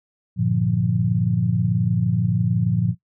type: chord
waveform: sine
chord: G minor seventh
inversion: none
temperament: equal with one note detuned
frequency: 98 / 116.54 / 148.2 / 174.61 Hz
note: G2 / Bb2 / D3 / F3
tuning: 0 / 0 / +16 / 0 cents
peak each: -27 / -21 / -26 / -21 dBFS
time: 0.36-2.95 s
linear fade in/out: 50 ms
effects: noise-tail reverb RT60 0.1 s tail -17 dB re dry